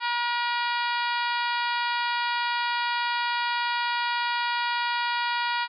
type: harmonic tone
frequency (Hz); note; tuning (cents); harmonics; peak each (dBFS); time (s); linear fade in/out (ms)
478.3; A#4; +44; 2 / 3 / 4 / 5 / 6 / 7 / 8 / 9 / 10; -27 / -31 / -33 / -35 / -37 / -38 / -39 / -40 / -41; 0-5.68; 50
effects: none